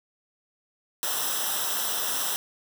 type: noise with comb filter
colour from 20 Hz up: white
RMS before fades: -28 dBFS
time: 1.03-2.36 s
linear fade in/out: 0 ms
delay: 0.44 ms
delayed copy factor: -0.8
effects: none